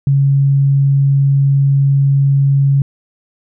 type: tone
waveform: sine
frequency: 138.59 Hz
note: C#3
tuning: in tune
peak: -8 dBFS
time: 0.07-2.82 s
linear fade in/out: 2 ms
effects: none